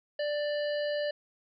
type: harmonic tone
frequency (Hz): 589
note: D5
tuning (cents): +5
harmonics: 1 / 3 / 5 / 7 / 8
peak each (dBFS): -29 / -39 / -43 / -46 / -47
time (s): 0.19-1.11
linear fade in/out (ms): 5
effects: none